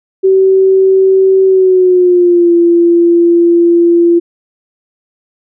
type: tone with pitch glide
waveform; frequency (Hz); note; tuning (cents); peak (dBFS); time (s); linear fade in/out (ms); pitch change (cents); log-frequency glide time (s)
sine; 381.9 to 342.2; G4 to F4; -45 to -35; -4; 0.23-4.2; 20; -190; 1.45-2.53
effects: none